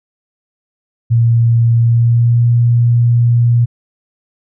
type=tone with pitch glide; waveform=sine; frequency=116.54 to 118.99 Hz; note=A#2 to A#2; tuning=0 to +36 cents; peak=-7 dBFS; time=1.1-3.66 s; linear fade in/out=20 ms; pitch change=+36 cents; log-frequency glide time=1.79-2.44 s; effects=none